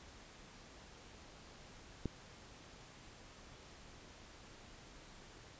click, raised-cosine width 3 ms, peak -24 dBFS, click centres 2.057 s, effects pink hiss -57 dBFS RMS until 5.59 s + resampled to 16000 Hz

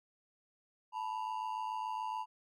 triangle ring-modulated tone, 932.3 Hz, A#5, in tune, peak -31 dBFS, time 0.92-2.26 s, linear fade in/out 50 ms, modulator 53.5 Hz, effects none

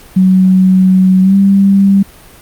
sine tone with pitch glide, 186.9 to 196.65 Hz, F#3 to G3, +18 to +6 cents, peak -4 dBFS, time 0.16-2.03 s, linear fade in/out 10 ms, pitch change +88 cents, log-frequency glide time 1.22-1.35 s, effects pink hiss -38 dBFS RMS until 2.41 s + Opus 48 kbps

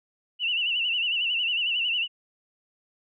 sine tone with vibrato, 2826 Hz, F7, 20 cents sharp, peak -23 dBFS, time 0.39-2.08 s, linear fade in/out 50 ms, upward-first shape sine, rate 11 Hz, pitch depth 100 cents each way, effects none

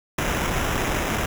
pink noise with sample-and-hold, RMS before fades -24 dBFS, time 0.18-1.26 s, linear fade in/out 5 ms, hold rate 4410 Hz, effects none

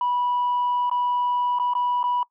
sine tone with dropouts, 980 Hz, B5, 14 cents flat, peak -19 dBFS, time 0.01-2.23 s, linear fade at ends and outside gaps 2 ms, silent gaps 0.897-0.913 / 1.587-1.597 / 1.736-1.751 / 2.03-2.039 s, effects noise-tail reverb RT60 0.1 s tail -22 dB re dry + tanh soft clip ceiling -17 dBFS

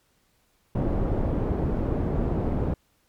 pink low-pass noise, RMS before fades -25 dBFS, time 0.75-2.74 s, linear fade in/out 5 ms, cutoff 510 Hz, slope 12 dB/octave, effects pink hiss -67 dBFS RMS until 3.08 s + MP3 96 kbps

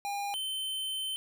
square tone pair in turn, 808 / 3080 Hz, G#5 / G7, -48 / -31 cents, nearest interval octave + major seventh, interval 2317 cents, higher second, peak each -33 / -33 dBFS, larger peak neither, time 0.05-0.34 / 0.34-1.16 s, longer second, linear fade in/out 0 ms, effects none

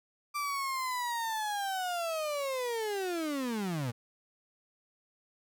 35% pulse linear sweep, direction down, 1180 to 112 Hz, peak -30 dBFS, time 0.34-3.92 s, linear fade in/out 20 ms, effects none

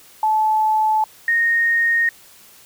sine tone pair in turn, 867 / 1855.2 Hz, A5 / A#6, -26 / -9 cents, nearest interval octave + minor second, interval 1317 cents, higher second, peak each -14 dBFS, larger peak neither, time 0.23-1.04 / 1.28-2.09 s, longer neither, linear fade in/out 2 ms, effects white hiss -47 dBFS RMS until 2.65 s

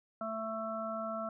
harmonic tone, 221.5 Hz, A3, 12 cents sharp, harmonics 1 / 3 / 5 / 6, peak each -42 / -38 / -46 / -40 dBFS, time 0.21-1.29 s, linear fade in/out 2 ms, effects none

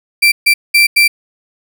35% pulse tone bursts at uneven times, 2349 Hz, D7, in tune, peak -4 dBFS, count 4, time 0.22-0.32 / 0.46-0.54 / 0.74-0.87 / 0.96-1.08 s, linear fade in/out 10 ms, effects none

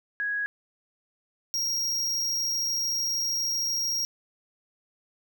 sine / square tone pair in turn, 1661.2 / 5609 Hz, G#6 / F8, 0 / +7 cents, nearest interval octave + major sixth, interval 2107 cents, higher second, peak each -26 dBFS, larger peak neither, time 0.2-0.46 / 1.54-4.05 s, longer second, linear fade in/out 0 ms, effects none

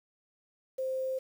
sine tone with quantisation, 523.3 Hz, C5, in tune, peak -30 dBFS, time 0.78-1.19 s, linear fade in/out 10 ms, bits 9, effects none

